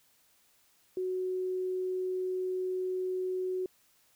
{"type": "tone", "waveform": "sine", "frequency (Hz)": 370, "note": "F#4", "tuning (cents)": 0, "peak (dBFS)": -30, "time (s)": [0.97, 3.66], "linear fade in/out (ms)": 2, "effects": ["white hiss -67 dBFS RMS until 4.15 s"]}